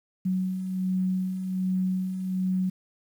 sine beating tone pair, 185 / 186.3 Hz, F#3 / F#3, 0 / +12 cents, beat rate 1.3 Hz, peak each -34 / -25 dBFS, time 0.25-2.7 s, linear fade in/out 10 ms, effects 9-bit

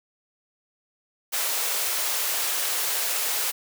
white high-pass noise, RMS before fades -26 dBFS, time 1.32-3.52 s, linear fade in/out 20 ms, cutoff 420 Hz, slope 24 dB/octave, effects none

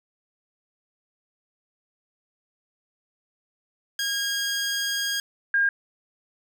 15% pulse / sine tone pair in turn, 1628 / 1614.9 Hz, G#6 / G#6, -35 / -49 cents, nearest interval unison, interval 14 cents, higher first, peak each -18 dBFS, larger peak neither, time 3.99-5.2 / 5.54-5.69 s, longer first, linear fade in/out 2 ms, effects none

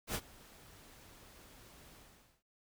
pink noise with ADSR envelope, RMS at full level -35 dBFS, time 0.07-2.43 s, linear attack 79 ms, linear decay 55 ms, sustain -23 dB, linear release 490 ms, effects none

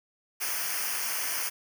white noise with comb filter, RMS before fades -31 dBFS, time 0.4-1.5 s, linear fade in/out 20 ms, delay 0.26 ms, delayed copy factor -0.85, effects none

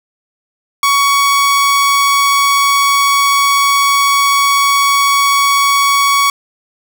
sawtooth tone, 1121 Hz, C#6, 19 cents sharp, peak -5 dBFS, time 0.83-6.3 s, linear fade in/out 2 ms, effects none

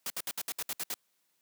white noise bursts, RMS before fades -35 dBFS, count 9, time 0.06-0.941 s, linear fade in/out 2 ms, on 41 ms, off 64 ms, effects white hiss -75 dBFS RMS until 1.41 s + high-pass 150 Hz 12 dB/octave

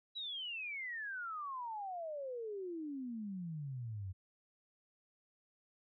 sine exponential sweep, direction down, 3951 to 90.2 Hz, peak -40 dBFS, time 0.15-4.13 s, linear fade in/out 20 ms, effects none

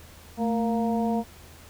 harmonic tone with a mistuned harmonic, 233.1 Hz, A#3, in tune, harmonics 1 / 2 / 3 / 4, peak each -24 / -31 / -30 / -35 dBFS, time 0.37-1.24 s, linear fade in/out 50 ms, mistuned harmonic 1, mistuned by -77 cents, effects added 81 Hz sine -50 dBFS peak until 1.69 s + pink hiss -50 dBFS RMS until 1.69 s

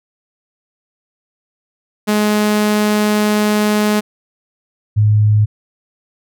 sawtooth / sine tone pair in turn, 210.5 / 106.01 Hz, G#3 / G#2, +24 / +36 cents, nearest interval octave, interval 1188 cents, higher first, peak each -8 dBFS, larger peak neither, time 2.07-4.01 / 4.96-5.46 s, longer first, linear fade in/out 20 ms, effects none

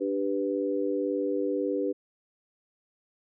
sine chord, G major, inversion second, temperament equal, 293.7 / 392 / 493.9 Hz, D4 / G4 / B4, 0 / 0 / 0 cents, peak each -30 dBFS, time 0-1.93 s, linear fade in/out 20 ms, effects none

